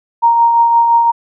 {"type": "tone with tremolo", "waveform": "sine", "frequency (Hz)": 932.3, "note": "A#5", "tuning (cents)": 0, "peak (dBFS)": -5, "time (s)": [0.22, 1.12], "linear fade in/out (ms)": 20, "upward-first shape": "triangle", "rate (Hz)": 5.8, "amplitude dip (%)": 40, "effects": []}